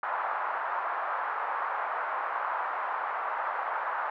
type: band-pass noise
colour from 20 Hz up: pink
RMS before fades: -32 dBFS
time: 0.03-4.1 s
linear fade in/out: 2 ms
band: 800 to 1400 Hz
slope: 24 dB/octave
effects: none